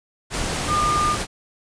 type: tone in noise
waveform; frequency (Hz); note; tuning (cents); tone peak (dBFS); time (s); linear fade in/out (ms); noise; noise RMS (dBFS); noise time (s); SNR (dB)
sine; 1207; D6; +47; -18; 0.67-1.17; 50; pink; -25; 0.3-1.27; +4
effects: resampled to 22050 Hz